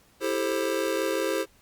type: chord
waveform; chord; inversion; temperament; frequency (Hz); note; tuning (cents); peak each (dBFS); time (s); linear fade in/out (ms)
square; A minor seventh; second; just; 330 / 396 / 440 / 528; E4 / G4 / A4 / C5; +2 / +18 / 0 / +16; -32 / -31 / -33 / -30; 0.2-1.46; 50
effects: pink hiss -60 dBFS RMS until 1.61 s + Opus 48 kbps